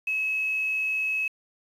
sine tone with quantisation, 2575 Hz, E7, 41 cents flat, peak -24 dBFS, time 0.07-1.28 s, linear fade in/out 5 ms, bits 8, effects resampled to 32000 Hz

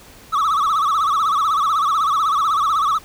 triangle tone with vibrato, 1211 Hz, D#6, 47 cents flat, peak -13 dBFS, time 0.32-2.99 s, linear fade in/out 20 ms, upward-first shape sine, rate 16 Hz, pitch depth 150 cents each way, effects pink hiss -44 dBFS RMS until 3.04 s

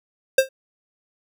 square tone with exponential decay, 530 Hz, C5, 22 cents sharp, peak -9 dBFS, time 0.38-0.49 s, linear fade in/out 5 ms, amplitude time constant 23 ms, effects none

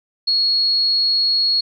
sine tone, 4324 Hz, C#8, 44 cents flat, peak -14 dBFS, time 0.27-1.61 s, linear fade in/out 10 ms, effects none

